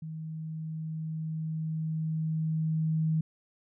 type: tone with level ramp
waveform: sine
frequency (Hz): 158.6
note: D#3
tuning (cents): +33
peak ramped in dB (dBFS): -36 to -24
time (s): 0.02-3.21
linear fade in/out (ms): 5
effects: none